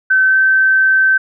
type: tone with pitch glide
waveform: sine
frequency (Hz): 1533 to 1545.4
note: G6 to G6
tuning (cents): -39 to -25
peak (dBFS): -8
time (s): 0.1-1.18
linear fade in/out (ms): 10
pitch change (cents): +14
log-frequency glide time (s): 0.25-0.37
effects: none